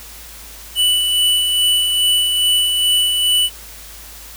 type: tone with tremolo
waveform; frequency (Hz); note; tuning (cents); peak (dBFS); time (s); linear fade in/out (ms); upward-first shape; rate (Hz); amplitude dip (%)
square; 2969; F#7; +5; -12; 0.75-3.5; 50; sine; 2.4; 35
effects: added 53 Hz sine -40 dBFS peak until 4.36 s + white hiss -37 dBFS RMS until 4.36 s